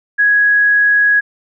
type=tone; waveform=sine; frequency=1665 Hz; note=G#6; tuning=4 cents sharp; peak=-8 dBFS; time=0.18-1.21 s; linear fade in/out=20 ms; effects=none